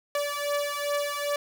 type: beating tone pair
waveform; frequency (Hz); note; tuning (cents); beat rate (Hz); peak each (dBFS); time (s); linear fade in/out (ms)
sawtooth; 577 / 579.5; D5 / D5; -31 / -23; 2.5; -26; 0.15-1.36; 2
effects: 8-bit